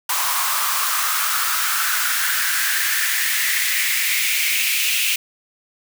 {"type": "noise with high-pass filter sweep", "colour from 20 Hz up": "white", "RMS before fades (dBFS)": -20, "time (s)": [0.09, 5.16], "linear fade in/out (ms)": 5, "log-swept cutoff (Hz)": [1000, 2600], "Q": 4.4, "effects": []}